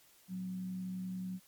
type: tone with frequency modulation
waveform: sine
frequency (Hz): 185.3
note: F#3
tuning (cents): +3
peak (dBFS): -37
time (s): 0.28-1.4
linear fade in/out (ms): 50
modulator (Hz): 71.3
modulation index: 0.22
effects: white hiss -64 dBFS RMS until 1.47 s + MP3 96 kbps